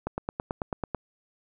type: click train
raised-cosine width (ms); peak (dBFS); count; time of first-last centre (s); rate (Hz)
1; -15; 9; 0.07-0.947; 9.12
effects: none